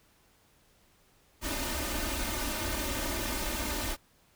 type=noise with comb filter; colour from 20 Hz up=pink; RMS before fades=-33 dBFS; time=1.41-3.97 s; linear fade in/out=50 ms; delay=3.3 ms; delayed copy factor=+1; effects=pink hiss -65 dBFS RMS until 4.35 s